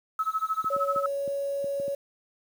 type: tone with tremolo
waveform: sine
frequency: 1294 Hz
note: E6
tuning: 32 cents flat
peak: -22 dBFS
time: 0.19-1.06 s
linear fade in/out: 2 ms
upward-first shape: sine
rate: 13 Hz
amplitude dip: 95%
type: clicks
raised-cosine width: 3 ms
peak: -27 dBFS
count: 7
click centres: 0.644 / 0.764 / 0.961 / 1.277 / 1.643 / 1.799 / 1.88 s
type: tone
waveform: sine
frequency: 559 Hz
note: C#5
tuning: 14 cents sharp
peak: -27 dBFS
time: 0.7-1.95 s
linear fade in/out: 5 ms
effects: high-pass 150 Hz 12 dB/octave + 8-bit